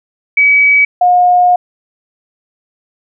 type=tone pair in turn; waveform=sine; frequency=2277 / 717.2 Hz; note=C#7 / F5; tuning=+46 / +46 cents; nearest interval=octave + minor sixth; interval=2000 cents; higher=first; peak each=-5 dBFS; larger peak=neither; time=0.37-0.85 / 1.01-1.56 s; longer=second; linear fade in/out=5 ms; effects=none